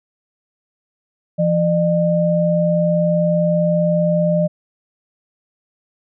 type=tone pair together; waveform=sine; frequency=169.8 / 605.1 Hz; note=F3 / D#5; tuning=-48 / -48 cents; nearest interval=octave + minor seventh; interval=2200 cents; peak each=-16 dBFS; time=1.38-4.48 s; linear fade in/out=20 ms; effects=none